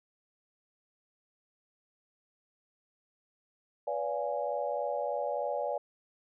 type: chord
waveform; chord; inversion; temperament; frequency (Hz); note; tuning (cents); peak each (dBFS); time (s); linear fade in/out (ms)
sine; B diminished seventh; none; equal with one note detuned; 493.9 / 577.2 / 698.5 / 830.6; B4 / D5 / F5 / Ab5; 0 / -30 / 0 / 0; -37 / -33 / -38 / -37; 3.87-5.78; 5
effects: none